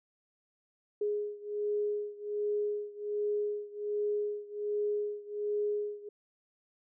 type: beating tone pair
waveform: sine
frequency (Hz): 415.3 / 416.6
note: G#4 / G#4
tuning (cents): 0 / +5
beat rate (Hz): 1.3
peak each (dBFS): -33 / -35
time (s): 1.01-6.09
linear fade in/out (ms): 5
effects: none